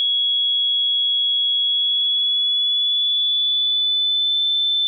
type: tone with pitch glide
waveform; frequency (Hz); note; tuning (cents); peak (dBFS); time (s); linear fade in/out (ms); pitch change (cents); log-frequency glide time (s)
sine; 3342 to 3531; G#7 to A7; +10 to +5; -16; 0-4.87; 0; +95; 1.62-4.43
effects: none